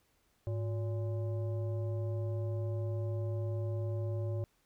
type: tone with frequency modulation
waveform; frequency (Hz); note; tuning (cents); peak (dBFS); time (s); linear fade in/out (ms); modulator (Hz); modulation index
sine; 105.4; G#2; +26; -32; 0.47-4.44; 0; 465; 0.55
effects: pink hiss -73 dBFS RMS until 4.65 s